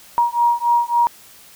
sine beating tone pair, 947 / 950.6 Hz, A#5 / A#5, +27 / +34 cents, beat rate 3.6 Hz, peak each -17 dBFS, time 0.18-1.07 s, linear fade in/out 0 ms, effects white hiss -45 dBFS RMS until 1.55 s

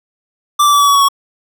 square tone with pitch steps, 1174.7 / 1163.9 / 1153.2 / 1142.6 / 1132.1 / 1121.7 / 1111.3 Hz, D6 / D6 / D6 / D6 / C#6 / C#6 / C#6, 0 / -16 / -32 / -48 / +36 / +20 / +4 cents, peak -8 dBFS, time 0.59-1.087 s, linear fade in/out 10 ms, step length 71 ms, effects none

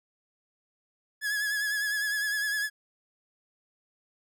45% pulse tone with vibrato, 1687 Hz, G#6, 27 cents sharp, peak -27 dBFS, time 1.21-2.7 s, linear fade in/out 50 ms, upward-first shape sine, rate 9.9 Hz, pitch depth 44 cents each way, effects none

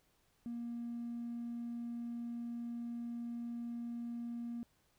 triangle tone, 236.2 Hz, A#3, 23 cents sharp, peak -36 dBFS, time 0.46-4.63 s, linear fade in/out 0 ms, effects tanh soft clip ceiling -36 dBFS + pink hiss -74 dBFS RMS until 4.98 s

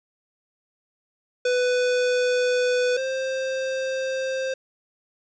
square tone pair in turn, 497 / 526.6 Hz, B4 / C5, +11 / +11 cents, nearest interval minor second, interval 100 cents, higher second, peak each -20 / -25 dBFS, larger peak first, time 1.45-2.97 / 2.97-4.54 s, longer second, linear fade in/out 5 ms, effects resampled to 16000 Hz + 8-bit

